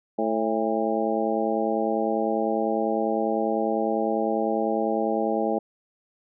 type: harmonic tone with a mistuned harmonic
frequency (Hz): 110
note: A2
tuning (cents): 0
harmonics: 2 / 3 / 4 / 5 / 6 / 7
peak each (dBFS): -29 / -29 / -29 / -29 / -29 / -29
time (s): 0.18-5.59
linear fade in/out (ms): 10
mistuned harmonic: 7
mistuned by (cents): +78
effects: none